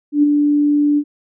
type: tone with ADSR envelope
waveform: sine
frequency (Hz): 292.7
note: D4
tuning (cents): -6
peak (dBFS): -7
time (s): 0.12-1.04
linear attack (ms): 110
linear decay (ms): 16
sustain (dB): -4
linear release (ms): 63
effects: none